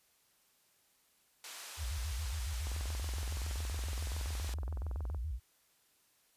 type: band-pass noise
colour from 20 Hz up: white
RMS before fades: -48 dBFS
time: 1.44-4.54 s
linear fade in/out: 2 ms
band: 570 to 8500 Hz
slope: 12 dB/octave
type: tone with vibrato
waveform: sine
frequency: 68 Hz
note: C#2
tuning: 33 cents flat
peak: -35 dBFS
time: 1.77-5.4 s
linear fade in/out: 50 ms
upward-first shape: square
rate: 7.2 Hz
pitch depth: 250 cents each way
type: click train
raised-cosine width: 1 ms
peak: -34 dBFS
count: 54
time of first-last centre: 2.67-5.147 s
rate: 21.4 Hz
effects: white hiss -71 dBFS RMS until 6.36 s + resampled to 32000 Hz